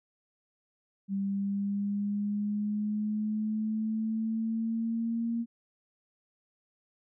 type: exponential sweep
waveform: sine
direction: up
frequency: 196 to 233.1 Hz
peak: -28 dBFS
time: 1.08-5.46 s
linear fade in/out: 50 ms
effects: none